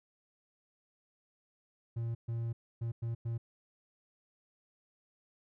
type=tone bursts at uneven times; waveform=triangle; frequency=115.9 Hz; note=A#2; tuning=10 cents flat; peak=-31 dBFS; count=5; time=1.96-2.15 / 2.28-2.53 / 2.81-2.92 / 3.02-3.15 / 3.25-3.38 s; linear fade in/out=10 ms; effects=none